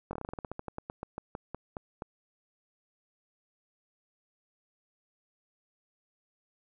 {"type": "slowing click train", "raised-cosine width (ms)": 1, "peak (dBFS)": -23, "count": 21, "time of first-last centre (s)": [0.11, 2.022], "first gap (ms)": 21, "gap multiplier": 1.14, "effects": []}